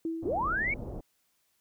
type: tone with exponential decay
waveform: sine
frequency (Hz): 327.2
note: E4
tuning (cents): -13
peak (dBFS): -28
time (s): 0.05-0.97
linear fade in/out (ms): 2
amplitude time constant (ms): 200
type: low-pass noise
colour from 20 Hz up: pink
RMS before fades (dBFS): -39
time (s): 0.22-1.01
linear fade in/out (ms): 10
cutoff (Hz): 680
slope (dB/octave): 24
type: linear sweep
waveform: sine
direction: up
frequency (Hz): 280.6 to 2300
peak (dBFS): -27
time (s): 0.25-0.74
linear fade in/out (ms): 5
effects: white hiss -73 dBFS RMS until 1.6 s